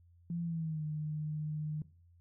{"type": "tone with pitch glide", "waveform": "sine", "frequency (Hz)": [170.2, 152.51], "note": ["F3", "D#3"], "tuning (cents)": [-44, -34], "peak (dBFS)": -34, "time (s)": [0.3, 1.82], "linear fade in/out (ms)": 2, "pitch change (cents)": -190, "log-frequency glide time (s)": [0.42, 0.84], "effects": ["noise-tail reverb RT60 0.4 s tail -18 dB re dry", "added 86 Hz sine -60 dBFS peak until 2.2 s"]}